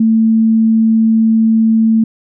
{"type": "tone", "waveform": "sine", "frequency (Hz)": 223.1, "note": "A3", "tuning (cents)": 24, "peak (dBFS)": -7, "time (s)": [0, 2.04], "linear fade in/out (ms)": 5, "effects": []}